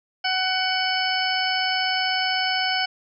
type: harmonic tone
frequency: 748 Hz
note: F#5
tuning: 19 cents sharp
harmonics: 1 / 2 / 3 / 4 / 6 / 7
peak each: -26 / -27 / -29 / -27 / -31 / -29 dBFS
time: 0.24-2.86 s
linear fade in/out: 10 ms
effects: none